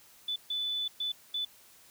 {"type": "tone bursts at uneven times", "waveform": "sine", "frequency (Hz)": 3489, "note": "A7", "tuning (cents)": -15, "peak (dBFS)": -30, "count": 4, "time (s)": [[0.28, 0.36], [0.5, 0.88], [1, 1.12], [1.34, 1.45]], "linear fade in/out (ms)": 5, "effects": ["white hiss -58 dBFS RMS until 1.9 s"]}